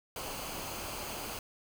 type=noise with comb filter; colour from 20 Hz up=pink; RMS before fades=-40 dBFS; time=0.16-1.39 s; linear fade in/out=2 ms; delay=0.54 ms; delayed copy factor=-0.5; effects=none